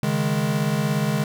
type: chord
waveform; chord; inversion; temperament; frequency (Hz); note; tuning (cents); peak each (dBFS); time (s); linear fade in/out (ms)
square; C# suspended second; none; equal; 138.59 / 155.56 / 207.7; C#3 / D#3 / G#3; 0 / 0 / 0; -26 / -25 / -25; 0.03-1.24; 2
effects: none

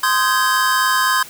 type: chord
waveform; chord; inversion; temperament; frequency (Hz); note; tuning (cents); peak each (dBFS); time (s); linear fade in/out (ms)
square; Ab major seventh; first; just; 1038.3 / 1245.9 / 1557.4 / 1661.2; C6 / Eb6 / G6 / Ab6; -14 / +2 / -12 / 0; -18 / -23 / -22 / -21; 0.03-1.23; 5
effects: white hiss -38 dBFS RMS until 1.29 s

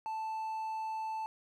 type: tone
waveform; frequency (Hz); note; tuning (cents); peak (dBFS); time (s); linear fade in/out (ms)
triangle; 880; A5; 0; -33; 0.06-1.26; 0
effects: none

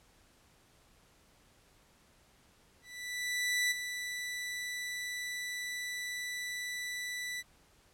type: tone with ADSR envelope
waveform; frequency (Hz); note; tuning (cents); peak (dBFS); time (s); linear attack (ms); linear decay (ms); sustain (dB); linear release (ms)
sawtooth; 1975.5; B6; 0; -24; 2.82-7.43; 890; 18; -9; 35
effects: pink hiss -65 dBFS RMS until 7.93 s + low-pass 12000 Hz 12 dB/octave

